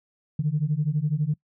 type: beating tone pair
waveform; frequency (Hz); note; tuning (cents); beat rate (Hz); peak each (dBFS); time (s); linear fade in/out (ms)
sine; 144.6 / 156.6; D3 / D#3; -27 / +11; 12; -24; 0.39-1.34; 5
effects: noise-tail reverb RT60 0.1 s tail -24 dB re dry + tanh soft clip ceiling -14 dBFS